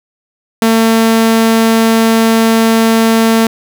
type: tone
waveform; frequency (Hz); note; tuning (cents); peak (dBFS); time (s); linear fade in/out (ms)
sawtooth; 225; A3; +39; -3; 0.62-3.47; 2
effects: none